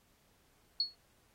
sine tone with exponential decay, 4355 Hz, C#8, 31 cents flat, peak -25 dBFS, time 0.8-0.95 s, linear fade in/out 2 ms, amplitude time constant 32 ms, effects pink hiss -70 dBFS RMS until 1.34 s + AAC 48 kbps

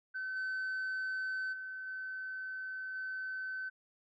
sine tone with level steps, 1526 Hz, G6, 47 cents flat, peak -35 / -32 / -40 / -38 / -36 dBFS, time 0.14-3.7 s, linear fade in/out 20 ms, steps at 0.35 / 1.52 / 1.86 / 2.94 s, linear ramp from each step 20 ms, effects tanh soft clip ceiling -33 dBFS

